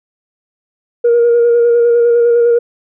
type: tone with vibrato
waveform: sine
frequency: 472.5 Hz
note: A#4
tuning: 23 cents sharp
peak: -5 dBFS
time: 1.04-2.59 s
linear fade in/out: 10 ms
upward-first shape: square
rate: 9.9 Hz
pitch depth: 16 cents each way
effects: tanh soft clip ceiling -4 dBFS